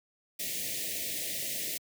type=band-stop noise; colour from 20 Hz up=white; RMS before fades=-35 dBFS; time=0.39-1.78 s; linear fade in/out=10 ms; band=690 to 1800 Hz; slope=96 dB/octave; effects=high-pass 100 Hz 12 dB/octave